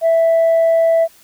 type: tone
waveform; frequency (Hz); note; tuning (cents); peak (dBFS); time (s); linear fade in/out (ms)
sine; 659.3; E5; 0; -8; 0.01-1.08; 50
effects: tanh soft clip ceiling -8 dBFS + white hiss -48 dBFS RMS until 1.23 s